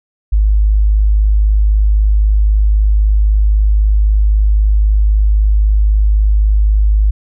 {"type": "tone", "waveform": "sine", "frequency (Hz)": 51.91, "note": "G#1", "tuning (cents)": 0, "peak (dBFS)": -7, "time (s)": [0.32, 7.11], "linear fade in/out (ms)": 10, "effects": []}